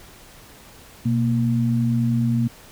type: tone pair together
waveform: sine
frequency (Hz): 123.06 / 232.3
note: B2 / A#3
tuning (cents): -6 / -6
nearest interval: major seventh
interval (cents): 1100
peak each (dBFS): -20 / -20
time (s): 1.05-2.48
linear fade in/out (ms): 10
effects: pink hiss -46 dBFS RMS until 2.71 s